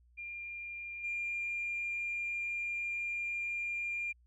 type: tone with level steps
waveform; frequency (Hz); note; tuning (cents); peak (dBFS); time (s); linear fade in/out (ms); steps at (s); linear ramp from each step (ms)
sine; 2398; D7; +36; -40 / -33; 0.17-4.13; 20; 1.03; 20
effects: tanh soft clip ceiling -29 dBFS + added 60 Hz sine -62 dBFS peak until 4.26 s